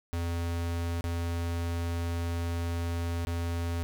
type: tone with dropouts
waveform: square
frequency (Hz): 85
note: F2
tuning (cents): -46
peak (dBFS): -30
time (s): 0.13-3.83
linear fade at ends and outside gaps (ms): 0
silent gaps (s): 1.009-1.041 / 3.25-3.271
effects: none